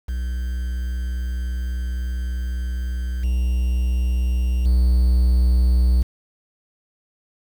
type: tone with level steps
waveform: triangle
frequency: 61.74 Hz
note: B1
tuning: in tune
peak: -20 / -15 / -11 dBFS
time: 0.08-6.03 s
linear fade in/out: 10 ms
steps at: 3.23 / 4.65 s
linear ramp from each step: 10 ms
effects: 7-bit